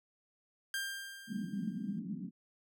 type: tone with exponential decay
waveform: sawtooth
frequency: 1593 Hz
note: G6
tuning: 27 cents sharp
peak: -30 dBFS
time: 0.74-1.99 s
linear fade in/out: 1 ms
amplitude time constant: 270 ms
type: band-pass noise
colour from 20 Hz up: pink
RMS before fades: -39 dBFS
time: 1.27-2.31 s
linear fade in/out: 50 ms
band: 180 to 250 Hz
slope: 48 dB/octave
effects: none